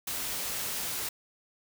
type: noise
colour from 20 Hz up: white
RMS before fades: -34 dBFS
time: 0.07-1.09 s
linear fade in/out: 5 ms
effects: none